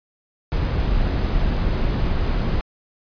brown noise, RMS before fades -20 dBFS, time 0.52-2.61 s, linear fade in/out 0 ms, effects resampled to 11025 Hz

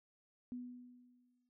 sine tone with exponential decay, 246.9 Hz, B3, in tune, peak -40 dBFS, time 0.52-1.49 s, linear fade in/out 0 ms, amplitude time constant 210 ms, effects none

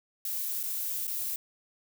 violet noise with dropouts, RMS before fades -33 dBFS, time 0.25-1.36 s, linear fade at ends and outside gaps 2 ms, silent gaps 0.631-0.635 / 1.07-1.077 s, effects none

